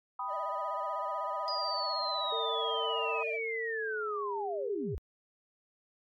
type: chord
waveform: sine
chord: G augmented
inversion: none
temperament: equal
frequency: 784 / 987.8 / 1244.5 Hz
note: G5 / B5 / D#6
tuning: 0 / 0 / 0 cents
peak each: -41 / -36 / -37 dBFS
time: 0.19-3.23 s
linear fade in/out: 5 ms
type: tone with vibrato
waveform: triangle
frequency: 619 Hz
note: D#5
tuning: 9 cents flat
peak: -36 dBFS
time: 0.27-3.4 s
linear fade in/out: 50 ms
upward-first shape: sine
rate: 16 Hz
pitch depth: 100 cents each way
type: linear sweep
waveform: sine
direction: down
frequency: 4948 to 43.65 Hz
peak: -34 dBFS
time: 1.48-4.98 s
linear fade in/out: 0 ms
type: tone with pitch glide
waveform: sine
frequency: 451.7 to 404.8 Hz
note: A4 to G#4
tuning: +45 to -44 cents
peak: -35 dBFS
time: 2.32-4.95 s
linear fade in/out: 5 ms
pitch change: -189 cents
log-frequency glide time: 3.7-4.32 s
effects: MP3 96 kbps